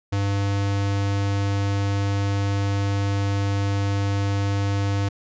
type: tone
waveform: square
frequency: 99.8 Hz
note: G2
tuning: 32 cents sharp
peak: -21 dBFS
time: 0.12-5.09 s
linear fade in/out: 10 ms
effects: resampled to 16000 Hz